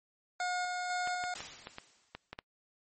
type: tone with tremolo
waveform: 25% pulse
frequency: 720 Hz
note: F#5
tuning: 47 cents flat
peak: -28 dBFS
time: 0.4-1.34 s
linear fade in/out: 2 ms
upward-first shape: square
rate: 2 Hz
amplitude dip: 25%
type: clicks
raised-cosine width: 0.3 ms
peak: -25 dBFS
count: 8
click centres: 1.074 / 1.239 / 1.405 / 1.671 / 1.784 / 2.15 / 2.33 / 2.389 s
type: noise with exponential decay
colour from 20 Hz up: white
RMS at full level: -40 dBFS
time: 1.35-2.32 s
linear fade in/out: 5 ms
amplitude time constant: 210 ms
effects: noise-tail reverb RT60 0.1 s tail -25 dB re dry + MP3 32 kbps